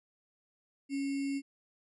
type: tone with sample-and-hold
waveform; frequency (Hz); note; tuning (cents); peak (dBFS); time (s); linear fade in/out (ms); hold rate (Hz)
sine; 277.2; C#4; 0; -31; 0.89-1.42; 50; 2450
effects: resampled to 24000 Hz